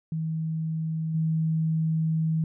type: tone with level steps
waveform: sine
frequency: 160 Hz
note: D#3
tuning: 49 cents sharp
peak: -26 / -22 dBFS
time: 0.12-2.44 s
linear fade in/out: 2 ms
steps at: 1.14 s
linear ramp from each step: 10 ms
effects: none